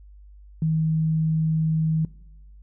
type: tone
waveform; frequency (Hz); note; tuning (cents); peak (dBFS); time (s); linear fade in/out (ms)
sine; 158.8; D#3; +36; -19; 0.62-2.05; 2
effects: noise-tail reverb RT60 0.9 s tail -20 dB re dry + added 50 Hz sine -44 dBFS peak until 2.62 s